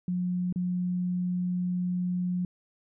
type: tone with dropouts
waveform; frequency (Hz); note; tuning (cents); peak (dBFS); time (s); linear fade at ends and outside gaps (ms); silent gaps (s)
sine; 179.6; F3; +49; -26; 0.08-2.45; 2; 0.526-0.559
effects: none